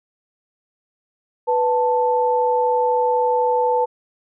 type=tone pair together; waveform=sine; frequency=494.1 / 882 Hz; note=B4 / A5; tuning=+1 / +4 cents; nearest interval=minor seventh; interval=1003 cents; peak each=-18 dBFS; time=1.47-3.86 s; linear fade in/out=20 ms; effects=none